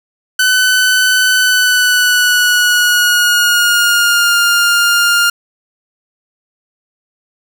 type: tone with pitch glide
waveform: sawtooth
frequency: 1507 to 1406.1 Hz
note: F#6 to F6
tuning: +31 to +11 cents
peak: -5 dBFS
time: 0.39-5.3 s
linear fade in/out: 5 ms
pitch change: -120 cents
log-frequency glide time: 1.37-4.36 s
effects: none